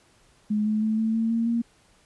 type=tone with pitch steps; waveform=sine; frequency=211 / 214.6 / 218.2 / 221.9 / 225.6 / 229.4 / 233.3 Hz; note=G#3 / A3 / A3 / A3 / A3 / A#3 / A#3; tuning=+28 / -43 / -14 / +15 / +44 / -28 / +2 cents; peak=-21 dBFS; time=0.5-1.62 s; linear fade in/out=10 ms; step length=160 ms; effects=pink hiss -60 dBFS RMS until 2.05 s + resampled to 24000 Hz